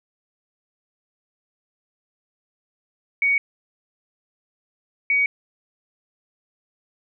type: tone pair in turn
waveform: sine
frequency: 2240 / 2251 Hz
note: C#7 / C#7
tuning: +18 / +26 cents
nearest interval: unison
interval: 8 cents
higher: second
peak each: -16 dBFS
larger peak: neither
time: 3.22-3.38 / 5.1-5.26 s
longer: neither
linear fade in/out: 2 ms
effects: none